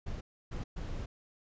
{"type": "noise bursts at uneven times", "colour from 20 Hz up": "brown", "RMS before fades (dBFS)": -38, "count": 3, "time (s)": [[0.06, 0.21], [0.51, 0.64], [0.76, 1.06]], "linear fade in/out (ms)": 10, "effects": ["resampled to 16000 Hz"]}